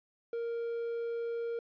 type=tone with quantisation; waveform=triangle; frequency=466.2 Hz; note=A#4; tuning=in tune; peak=-31 dBFS; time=0.33-1.59 s; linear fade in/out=2 ms; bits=10; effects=resampled to 11025 Hz